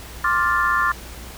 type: chord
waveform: sine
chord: D minor seventh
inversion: third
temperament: equal with one note detuned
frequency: 1058.1 / 1174.7 / 1396.9 / 1760 Hz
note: C6 / D6 / F6 / A6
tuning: +19 / 0 / 0 / 0 cents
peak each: -22 dBFS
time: 0.24-0.92 s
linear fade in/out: 5 ms
effects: added 60 Hz sine -37 dBFS peak until 1.37 s + pink hiss -39 dBFS RMS until 1.37 s